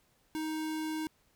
square tone, 313.2 Hz, D#4, 11 cents sharp, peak -34 dBFS, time 0.35-1.07 s, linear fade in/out 0 ms, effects pink hiss -70 dBFS RMS until 1.35 s

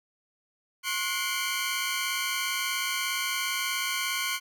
sawtooth tone cluster, 1075 / 1452 / 2093 / 2309 / 3107 Hz, C6 / F#6 / C7 / D7 / G7, +47 / -33 / 0 / -30 / -16 cents, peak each -31 dBFS, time 0.83-4.4 s, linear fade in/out 50 ms, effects none

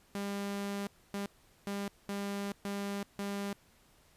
sawtooth tone bursts at uneven times, 200.5 Hz, G3, 39 cents sharp, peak -31 dBFS, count 6, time 0.15-0.87 / 1.14-1.26 / 1.67-1.88 / 2.09-2.52 / 2.65-3.03 / 3.19-3.53 s, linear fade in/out 0 ms, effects pink hiss -65 dBFS RMS until 4.16 s + resampled to 32000 Hz

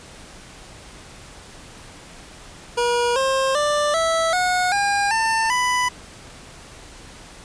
25% pulse tone with pitch steps, 480 / 532.6 / 590.9 / 655.7 / 727.5 / 807.3 / 895.7 / 993.9 Hz, B4 / C5 / D5 / E5 / F#5 / G#5 / A5 / B5, -49 / +31 / +10 / -9 / -29 / -49 / +31 / +11 cents, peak -14 dBFS, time 2.77-5.89 s, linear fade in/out 10 ms, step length 390 ms, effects pink hiss -42 dBFS RMS until 7.44 s + resampled to 22050 Hz

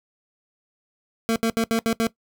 25% pulse tone bursts at uneven times, 227 Hz, A#3, 46 cents flat, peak -15 dBFS, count 6, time 1.29-1.36 / 1.43-1.5 / 1.57-1.64 / 1.71-1.79 / 1.86-1.93 / 2-2.07 s, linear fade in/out 0 ms, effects noise-tail reverb RT60 0.1 s tail -18 dB re dry

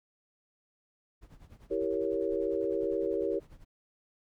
brown noise with tremolo, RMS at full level -50 dBFS, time 1.21-3.65 s, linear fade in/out 20 ms, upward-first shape sine, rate 10 Hz, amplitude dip 80%
sine chord, E diminished seventh, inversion none, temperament equal, 329.6 / 392 / 466.2 / 554.4 Hz, E4 / G4 / Bb4 / Db5, 0 / 0 / 0 / 0 cents, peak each -35 / -32 / -33 / -35 dBFS, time 1.7-3.4 s, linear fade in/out 20 ms
effects none

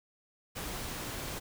pink noise, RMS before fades -39 dBFS, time 0.55-1.4 s, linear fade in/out 20 ms, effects none

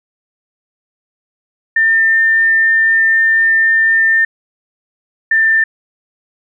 sine tone pair in turn, 1801 / 1787.5 Hz, A6 / A6, +40 / +27 cents, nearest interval unison, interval 13 cents, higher first, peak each -8 dBFS, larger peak neither, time 1.76-4.25 / 5.31-5.64 s, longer first, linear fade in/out 5 ms, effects none

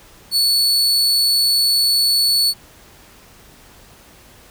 40% pulse tone, 4435 Hz, C#8, in tune, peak -12 dBFS, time 0.31-2.54 s, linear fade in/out 50 ms, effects pink hiss -46 dBFS RMS until 4.5 s

